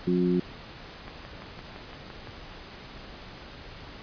harmonic tone, 89.6 Hz, F2, 45 cents sharp, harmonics 2 / 3 / 4, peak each -24 / -29 / -26 dBFS, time 0.07-0.4 s, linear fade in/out 5 ms
click train, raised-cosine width 0.5 ms, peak -27 dBFS, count 8, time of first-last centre 1.08-2.273 s, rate 5.87 Hz
effects pink hiss -44 dBFS RMS until 4.02 s + resampled to 11025 Hz

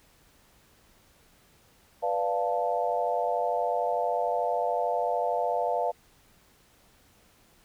sine chord, B half-diminished seventh, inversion none, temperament equal, 493.9 / 587.3 / 698.5 / 880 Hz, B4 / D5 / F5 / A5, 0 / 0 / 0 / 0 cents, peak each -31 / -31 / -28 / -32 dBFS, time 2.02-5.92 s, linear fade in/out 20 ms, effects pink hiss -61 dBFS RMS until 7.64 s

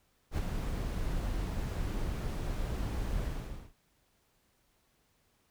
brown noise with ADSR envelope, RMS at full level -29 dBFS, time 0.31-3.73 s, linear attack 73 ms, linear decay 6 ms, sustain -5 dB, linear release 510 ms, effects pink hiss -72 dBFS RMS until 5.5 s

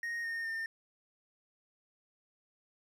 triangle tone with pitch steps, 1864.7 / 1836.9 / 1809.5 Hz, A#6 / A#6 / A6, 0 / -26 / +48 cents, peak -33 dBFS, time 0.03-0.66 s, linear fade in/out 2 ms, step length 210 ms, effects none

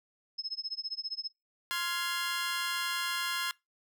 sine tone with tremolo, 5180 Hz, E8, 31 cents flat, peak -31 dBFS, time 0.38-1.28 s, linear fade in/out 10 ms, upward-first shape sine, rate 15 Hz, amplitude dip 100%
20% pulse chord, F minor, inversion second, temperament just, 1047.7 / 1396.9 / 1676.3 Hz, C6 / F6 / Ab6, +2 / 0 / +16 cents, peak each -31 dBFS, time 1.71-3.51 s, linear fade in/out 0 ms
effects noise-tail reverb RT60 0.2 s tail -23 dB re dry

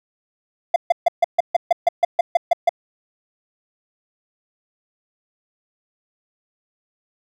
triangle tone bursts, 691 Hz, F5, 19 cents flat, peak -8 dBFS, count 13, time 0.74-2.693 s, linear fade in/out 5 ms, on 21 ms, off 140 ms, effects none

